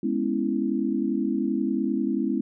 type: chord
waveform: sine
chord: C# minor seventh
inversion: second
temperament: equal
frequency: 207.7 / 246.9 / 277.2 / 329.6 Hz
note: G#3 / B3 / C#4 / E4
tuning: 0 / 0 / 0 / 0 cents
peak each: -28 dBFS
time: 0.03-2.41 s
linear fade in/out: 5 ms
effects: none